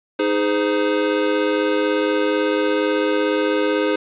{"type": "chord", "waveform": "square", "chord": "Ab major", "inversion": "second", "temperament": "equal with one note detuned", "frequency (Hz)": [311.1, 415.3, 513.1], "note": ["Eb4", "Ab4", "C5"], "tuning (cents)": [0, 0, -34], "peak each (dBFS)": -22, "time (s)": [0.19, 3.96], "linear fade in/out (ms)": 5, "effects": ["resampled to 8000 Hz", "7-bit"]}